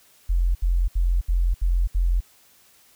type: tone bursts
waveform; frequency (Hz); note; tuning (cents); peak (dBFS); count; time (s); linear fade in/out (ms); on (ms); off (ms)
sine; 43.65; F1; 0; -17; 6; 0.29-2.205; 10; 260; 71
effects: white hiss -56 dBFS RMS until 2.95 s